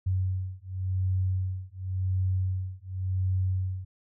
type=beating tone pair; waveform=sine; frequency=93 / 93.91 Hz; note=F#2 / F#2; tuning=+9 / +26 cents; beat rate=0.91 Hz; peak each=-29 dBFS; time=0.06-3.85 s; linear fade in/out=10 ms; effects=none